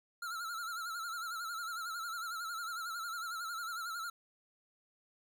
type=tone with vibrato; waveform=square; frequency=1365 Hz; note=F6; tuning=40 cents flat; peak=-39 dBFS; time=0.22-4.1 s; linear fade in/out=5 ms; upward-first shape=sine; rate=11 Hz; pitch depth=87 cents each way; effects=13-bit